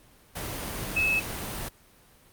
sine tone in noise, 2593 Hz, E7, 29 cents flat, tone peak -22 dBFS, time 0.96-1.2 s, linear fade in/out 10 ms, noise pink, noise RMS -34 dBFS, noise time 0.35-1.69 s, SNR +9 dB, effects pink hiss -57 dBFS RMS until 2.32 s + Opus 32 kbps

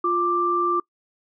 sine tone pair together, 350.4 / 1178.6 Hz, F4 / D6, +6 / +6 cents, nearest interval octave + major sixth, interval 2100 cents, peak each -24 / -20 dBFS, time 0.04-0.8 s, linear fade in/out 5 ms, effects noise-tail reverb RT60 0.1 s tail -24 dB re dry

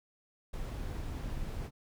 brown noise with ADSR envelope, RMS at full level -34 dBFS, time 0.53-1.71 s, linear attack 12 ms, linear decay 3 ms, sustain -4 dB, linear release 56 ms, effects none

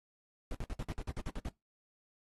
brown noise bursts, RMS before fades -37 dBFS, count 11, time 0.51-1.485 s, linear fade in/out 0 ms, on 35 ms, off 59 ms, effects noise-tail reverb RT60 0.2 s tail -22 dB re dry + AAC 32 kbps

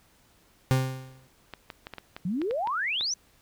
40% pulse tone with exponential decay, 130.81 Hz, C3, in tune, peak -17 dBFS, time 0.71-1.27 s, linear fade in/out 0 ms, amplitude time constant 120 ms
clicks, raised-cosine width 0.3 ms, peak -22 dBFS, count 10, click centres 1.537 / 1.702 / 1.869 / 1.937 / 1.983 / 2.165 / 2.417 / 2.51 / 2.673 / 3.01 s
sine exponential sweep, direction up, 164.81 to 6230 Hz, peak -26 dBFS, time 2.25-3.14 s, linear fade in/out 5 ms
effects pink hiss -62 dBFS RMS until 3.41 s

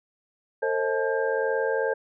sine tone cluster, 450.5 / 533 / 629 / 866 / 1597 Hz, A4 / C5 / D#5 / A5 / G6, +41 / +32 / +19 / -28 / +32 cents, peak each -26 / -27 / -35 / -33 / -31 dBFS, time 0.62-1.94 s, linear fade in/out 10 ms, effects none

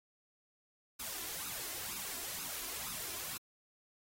white noise with flanger, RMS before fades -42 dBFS, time 0.99-3.38 s, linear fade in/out 10 ms, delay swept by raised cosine 0.77 to 2.97 ms, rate 2.1 Hz, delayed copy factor +0.65, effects AAC 48 kbps

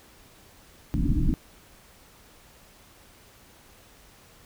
pink low-pass noise, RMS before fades -23 dBFS, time 0.94-1.34 s, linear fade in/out 0 ms, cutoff 320 Hz, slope 96 dB/octave, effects pink hiss -54 dBFS RMS until 4.45 s

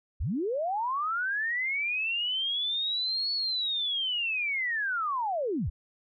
sine linear two-way sweep, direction up then down, 42.88 to 4435 to 42.88 Hz, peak -27 dBFS, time 0.2-5.7 s, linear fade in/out 10 ms, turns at 3.33 s, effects none

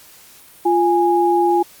sine tone pair together, 348 / 827 Hz, F4 / G#5, -6 / -8 cents, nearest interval octave + minor third, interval 1498 cents, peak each -15 dBFS, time 0.65-1.63 s, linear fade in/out 10 ms, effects white hiss -45 dBFS RMS until 1.8 s + Opus 48 kbps

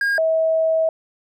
triangle / sine tone pair in turn, 1624 / 644.5 Hz, G#6 / E5, -39 / -39 cents, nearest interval octave + major third, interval 1600 cents, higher first, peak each -15 dBFS, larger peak neither, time 0.01-0.18 / 0.18-0.89 s, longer second, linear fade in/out 2 ms, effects none

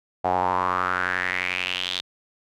sawtooth tone with band-pass filter sweep, 91.2 Hz, F#2, 24 cents flat, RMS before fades -25 dBFS, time 0.24-2.01 s, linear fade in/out 10 ms, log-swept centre 740 to 3700 Hz, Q 5, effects none

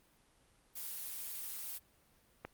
blue noise, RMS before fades -43 dBFS, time 0.75-1.79 s, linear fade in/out 20 ms
click, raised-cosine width 0.5 ms, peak -27 dBFS, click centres 2.45 s
effects pink hiss -69 dBFS RMS until 2.53 s + Opus 32 kbps

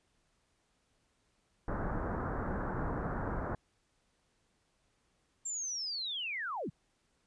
pink low-pass noise, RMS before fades -36 dBFS, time 1.68-3.55 s, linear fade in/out 2 ms, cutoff 1600 Hz, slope 48 dB/octave
sine linear sweep, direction down, 7459 to 101 Hz, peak -35 dBFS, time 5.45-6.7 s, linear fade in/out 10 ms
effects pink hiss -75 dBFS RMS until 7.26 s + resampled to 22050 Hz

